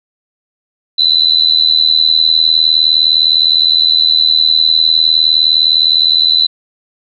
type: tone with amplitude modulation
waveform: sine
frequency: 4005 Hz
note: B7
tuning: 23 cents sharp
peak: -3 dBFS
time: 0.98-6.47 s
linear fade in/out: 10 ms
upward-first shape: sine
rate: 79.6 Hz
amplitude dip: 90%
effects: none